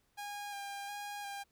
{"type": "tone with vibrato", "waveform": "sawtooth", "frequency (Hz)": 810, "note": "G#5", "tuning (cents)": -43, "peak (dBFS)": -37, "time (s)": [0.17, 1.44], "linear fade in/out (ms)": 20, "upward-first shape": "square", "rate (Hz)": 1.4, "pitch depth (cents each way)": 18, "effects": ["pink hiss -75 dBFS RMS until 1.51 s"]}